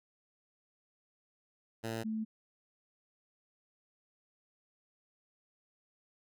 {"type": "tone pair in turn", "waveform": ["10% pulse", "sine"], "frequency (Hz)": [113.3, 219.4], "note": ["A#2", "A3"], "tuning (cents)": [-49, -5], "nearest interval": "major seventh", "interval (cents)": 1144, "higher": "second", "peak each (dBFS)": [-28, -33], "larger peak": "first", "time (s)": [[1.83, 2.04], [2.04, 2.25]], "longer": "neither", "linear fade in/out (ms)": 20, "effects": []}